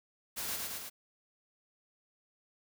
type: noise with echo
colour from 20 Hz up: white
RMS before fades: -38 dBFS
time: 0.36-0.57 s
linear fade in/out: 20 ms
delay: 110 ms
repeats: 3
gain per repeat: -2 dB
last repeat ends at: 0.9 s
effects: none

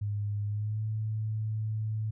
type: tone with pitch glide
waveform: sine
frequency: 103.1 to 108.73 Hz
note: G#2 to A2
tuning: -12 to -20 cents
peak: -29 dBFS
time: 0.01-2.11 s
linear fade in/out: 10 ms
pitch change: +92 cents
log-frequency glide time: 0.46-0.83 s
effects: none

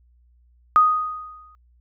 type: tone with exponential decay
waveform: sine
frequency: 1244.5 Hz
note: D#6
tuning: in tune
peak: -9 dBFS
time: 0.76-1.55 s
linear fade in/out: 0 ms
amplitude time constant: 170 ms
effects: added 60 Hz sine -54 dBFS peak until 1.8 s

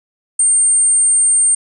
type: tone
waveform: sine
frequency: 8720 Hz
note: C#9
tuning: 29 cents flat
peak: -9 dBFS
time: 0.39-1.55 s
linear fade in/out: 5 ms
effects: none

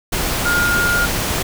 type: tone in noise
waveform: sine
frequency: 1418 Hz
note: F6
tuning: 26 cents sharp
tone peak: -15 dBFS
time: 0.45-1.06 s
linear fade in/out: 10 ms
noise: pink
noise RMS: -20 dBFS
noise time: 0.12-1.43 s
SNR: +2 dB
effects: none

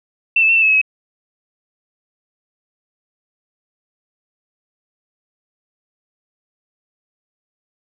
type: tone with pitch steps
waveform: sine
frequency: 2685 / 2621 / 2702 / 2666 / 2594 / 2572 / 2557 Hz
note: E7 / E7 / E7 / E7 / E7 / E7 / D#7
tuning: +31 / -11 / +42 / +19 / -28 / -43 / +47 cents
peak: -10 dBFS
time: 0.36-0.815 s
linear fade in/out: 5 ms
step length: 65 ms
effects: none

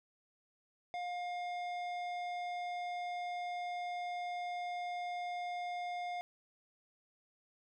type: tone with low-pass filter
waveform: square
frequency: 710 Hz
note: F5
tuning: 28 cents sharp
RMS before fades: -40 dBFS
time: 0.94-6.21 s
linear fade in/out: 0 ms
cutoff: 3300 Hz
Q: 0.79
effects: none

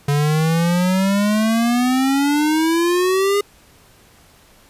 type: exponential sweep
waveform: square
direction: up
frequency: 142.1 to 410.9 Hz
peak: -15 dBFS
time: 0.08-3.41 s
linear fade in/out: 5 ms
effects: pink hiss -50 dBFS RMS until 4.69 s + resampled to 32000 Hz

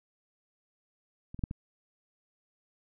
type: clicks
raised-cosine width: 5 ms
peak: -30 / -27 / -16 / -24 dBFS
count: 4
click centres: 1.345 / 1.392 / 1.438 / 1.511 s
effects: none

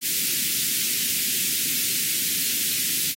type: band-stop noise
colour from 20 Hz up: white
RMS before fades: -24 dBFS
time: 0.01-3.15 s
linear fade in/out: 50 ms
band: 320 to 2100 Hz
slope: 24 dB/octave
effects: high-pass 150 Hz 12 dB/octave + AAC 48 kbps

